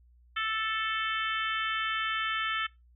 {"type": "harmonic tone", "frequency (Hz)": 440, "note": "A4", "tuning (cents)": 0, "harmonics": [3, 4, 5, 6, 7, 8], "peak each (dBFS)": [-32, -34, -37, -40, -36, -42], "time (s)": [0.36, 2.67], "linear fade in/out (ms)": 10, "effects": ["noise-tail reverb RT60 0.2 s tail -22 dB re dry", "added 60 Hz sine -57 dBFS peak until 2.95 s"]}